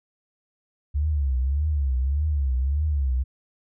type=tone with vibrato; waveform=sine; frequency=69.8 Hz; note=C#2; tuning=13 cents sharp; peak=-20 dBFS; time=0.94-3.24 s; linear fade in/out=20 ms; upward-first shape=triangle; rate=1.7 Hz; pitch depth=200 cents each way; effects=none